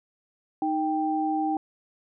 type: tone pair together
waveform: sine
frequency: 311.3 / 786 Hz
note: D#4 / G5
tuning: +1 / +4 cents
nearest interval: octave + major third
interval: 1603 cents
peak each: -26 dBFS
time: 0.62-1.57 s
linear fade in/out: 2 ms
effects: none